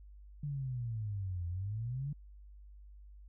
sine exponential two-way sweep, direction down then up, 148.4 to 84.9 to 148.4 Hz, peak -35 dBFS, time 0.43-2.13 s, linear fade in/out 5 ms, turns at 1.47 s, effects added 50 Hz sine -51 dBFS peak until 3.28 s

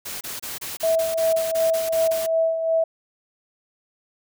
white noise bursts, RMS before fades -32 dBFS, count 12, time 0.05-2.267 s, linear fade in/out 10 ms, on 160 ms, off 27 ms
sine tone with tremolo, 652 Hz, E5, 19 cents flat, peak -16 dBFS, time 0.83-2.84 s, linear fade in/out 5 ms, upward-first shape sine, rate 2.7 Hz, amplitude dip 55%
effects none

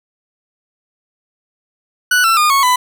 40% pulse tone with pitch steps, 1480 / 1341.6 / 1216.1 / 1102.4 / 999.3 Hz, F#6 / E6 / D#6 / C#6 / B5, 0 / +30 / -40 / -10 / +20 cents, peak -9 dBFS, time 2.11-2.76 s, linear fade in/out 5 ms, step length 130 ms, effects none

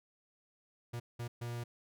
45% pulse tone bursts at uneven times, 119.1 Hz, A#2, 38 cents sharp, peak -38 dBFS, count 3, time 0.93-1 / 1.19-1.28 / 1.41-1.64 s, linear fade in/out 10 ms, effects none

